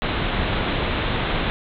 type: low-pass noise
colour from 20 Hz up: pink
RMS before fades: -23 dBFS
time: 0.02-1.5 s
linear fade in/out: 0 ms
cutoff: 3900 Hz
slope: 96 dB/octave
effects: none